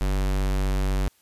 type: tone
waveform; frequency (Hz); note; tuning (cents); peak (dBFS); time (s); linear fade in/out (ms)
square; 47.93; G1; -38; -22; 0.01-1.08; 0
effects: white hiss -62 dBFS RMS until 1.21 s + resampled to 32000 Hz